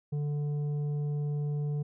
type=tone with tanh clipping; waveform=triangle; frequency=146.83 Hz; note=D3; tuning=in tune; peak=-30 dBFS; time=0.12-1.83 s; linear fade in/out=10 ms; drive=11 dB; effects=none